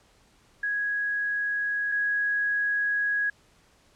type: tone pair in turn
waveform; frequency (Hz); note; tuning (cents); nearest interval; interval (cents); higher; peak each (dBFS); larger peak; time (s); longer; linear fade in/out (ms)
sine; 1661.2 / 1661.2; G#6 / G#6; 0 / 0; unison; 0; neither; -25 / -23; second; 0.63-1.92 / 1.92-3.3; second; 5
effects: pink hiss -61 dBFS RMS until 3.95 s + low-pass 9000 Hz 12 dB/octave